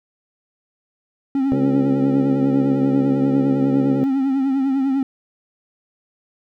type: tone with vibrato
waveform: triangle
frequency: 269.6 Hz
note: C#4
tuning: 48 cents flat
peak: -14 dBFS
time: 1.35-5.03 s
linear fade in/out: 2 ms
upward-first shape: triangle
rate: 10 Hz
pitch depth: 66 cents each way
type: harmonic tone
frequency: 69.3 Hz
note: C#2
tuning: in tune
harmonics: 2 / 3 / 4 / 5 / 6 / 7 / 8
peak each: -24 / -26 / -27 / -28 / -29 / -29 / -30 dBFS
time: 1.52-4.04 s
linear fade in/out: 0 ms
effects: none